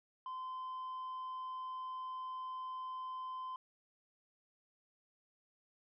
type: tone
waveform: sine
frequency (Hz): 1030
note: C6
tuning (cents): -28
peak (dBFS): -38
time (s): 0.26-3.56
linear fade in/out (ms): 2
effects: tanh soft clip ceiling -40 dBFS